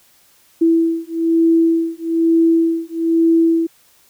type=beating tone pair; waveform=sine; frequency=329.4 / 330.5 Hz; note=E4 / E4; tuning=-1 / +5 cents; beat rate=1.1 Hz; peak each=-15 dBFS; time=0.61-3.67 s; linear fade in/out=10 ms; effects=white hiss -53 dBFS RMS until 4.09 s